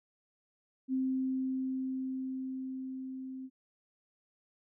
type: tone with level ramp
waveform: sine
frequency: 261.6 Hz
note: C4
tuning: in tune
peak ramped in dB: -28 to -40 dBFS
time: 0.88-3.5 s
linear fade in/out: 50 ms
effects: none